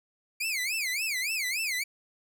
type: tone with vibrato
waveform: sawtooth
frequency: 2300 Hz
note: D7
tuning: 37 cents flat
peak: -25 dBFS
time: 0.4-1.84 s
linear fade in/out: 10 ms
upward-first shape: sine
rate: 3.5 Hz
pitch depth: 260 cents each way
effects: none